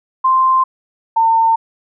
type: tone pair in turn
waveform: sine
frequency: 1045 / 904.7 Hz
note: C6 / A5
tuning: -2 / +48 cents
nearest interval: major second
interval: 250 cents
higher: first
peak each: -9 dBFS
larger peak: neither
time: 0.24-0.64 / 1.16-1.56 s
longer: neither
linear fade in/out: 10 ms
effects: none